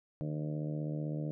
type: harmonic tone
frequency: 75.8 Hz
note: D#2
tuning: 45 cents flat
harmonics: 2 / 3 / 4 / 5 / 6 / 7 / 8 / 9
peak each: -35 / -46 / -41 / -53 / -49 / -47 / -49 / -58 dBFS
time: 0.21-1.31 s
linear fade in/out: 0 ms
effects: none